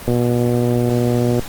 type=click train; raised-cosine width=2 ms; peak=-5 dBFS; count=160; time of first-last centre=0.08-1.394 s; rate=121 Hz; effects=pink hiss -33 dBFS RMS until 1.48 s + Opus 32 kbps